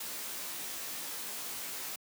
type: noise with comb filter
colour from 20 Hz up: white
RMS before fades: -40 dBFS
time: 0-1.96 s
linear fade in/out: 5 ms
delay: 17 ms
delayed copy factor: +0.95
effects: high-pass 150 Hz 12 dB/octave